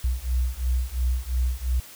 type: beating tone pair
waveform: sine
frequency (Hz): 60.9 / 63.8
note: B1 / C2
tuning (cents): -24 / -43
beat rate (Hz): 2.9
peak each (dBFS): -25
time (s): 0.04-1.8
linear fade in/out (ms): 5
effects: white hiss -45 dBFS RMS until 1.95 s